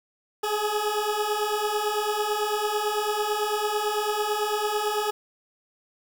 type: beating tone pair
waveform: 20% pulse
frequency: 415.3 / 424.3 Hz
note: G#4 / G#4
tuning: 0 / +37 cents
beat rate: 9 Hz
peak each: -24 / -21 dBFS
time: 0.43-5.11 s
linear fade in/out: 10 ms
effects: 8-bit